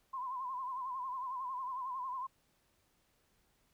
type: tone with vibrato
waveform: sine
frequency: 1028 Hz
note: C6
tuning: 31 cents flat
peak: -37 dBFS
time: 0.13-2.27 s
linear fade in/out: 10 ms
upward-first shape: sine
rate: 11 Hz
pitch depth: 81 cents each way
effects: pink hiss -74 dBFS RMS until 3.73 s